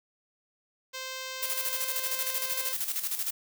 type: tone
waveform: 5% pulse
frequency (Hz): 521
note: C5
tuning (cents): -7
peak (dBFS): -24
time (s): 0.93-2.74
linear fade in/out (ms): 20
type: noise with tremolo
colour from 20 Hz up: blue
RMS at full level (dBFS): -30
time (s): 1.42-3.31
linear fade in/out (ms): 10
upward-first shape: square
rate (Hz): 13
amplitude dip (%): 60
effects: none